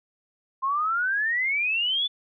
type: exponential sweep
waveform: sine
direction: up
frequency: 1046.5 to 3520 Hz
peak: -22 dBFS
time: 0.62-2.08 s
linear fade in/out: 20 ms
effects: none